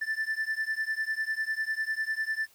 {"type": "beating tone pair", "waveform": "triangle", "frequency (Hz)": [1760, 1770], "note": ["A6", "A6"], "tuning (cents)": [0, 10], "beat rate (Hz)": 10, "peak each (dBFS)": -30, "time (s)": [0.01, 2.47], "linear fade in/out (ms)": 10, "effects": ["white hiss -61 dBFS RMS until 2.54 s"]}